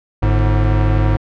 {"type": "tone pair together", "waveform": "square", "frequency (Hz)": [49.84, 105.6], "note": ["G1", "G#2"], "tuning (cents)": [29, 29], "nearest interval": "octave + minor second", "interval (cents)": 1300, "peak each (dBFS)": -15, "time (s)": [0.22, 1.17], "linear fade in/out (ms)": 10, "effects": ["low-pass 2000 Hz 12 dB/octave"]}